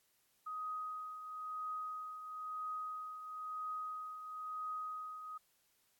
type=tone with tremolo; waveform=sine; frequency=1254 Hz; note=D#6; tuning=13 cents sharp; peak=-38 dBFS; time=0.46-5.38 s; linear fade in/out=10 ms; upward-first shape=triangle; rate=1 Hz; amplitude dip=60%; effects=white hiss -75 dBFS RMS until 5.99 s + AAC 64 kbps